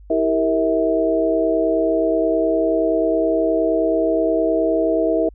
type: tone cluster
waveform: sine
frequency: 324.9 / 393.7 / 463.9 / 647 Hz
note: E4 / G4 / A#4 / E5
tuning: -25 / +8 / -8 / -32 cents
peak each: -20 / -25 / -21 / -19 dBFS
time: 0.1-5.29 s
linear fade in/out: 5 ms
effects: added 50 Hz sine -40 dBFS peak until 5.34 s